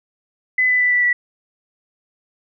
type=tone with pitch steps; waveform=sine; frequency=2013 / 1997.9 / 1983 / 1968.2 / 1953.4 Hz; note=B6 / B6 / B6 / B6 / B6; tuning=+33 / +19 / +7 / -6 / -20 cents; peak=-13 dBFS; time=0.58-1.13 s; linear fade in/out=5 ms; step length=110 ms; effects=none